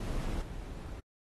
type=noise with level steps; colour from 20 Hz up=brown; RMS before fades=-34 / -42 dBFS; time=0-1 s; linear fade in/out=5 ms; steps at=0.41 s; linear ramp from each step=10 ms; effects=AAC 32 kbps